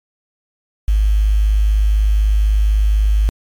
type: tone with quantisation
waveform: sine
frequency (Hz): 52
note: G#1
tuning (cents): +3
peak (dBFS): -10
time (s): 0.88-3.29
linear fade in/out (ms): 0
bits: 6
effects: MP3 96 kbps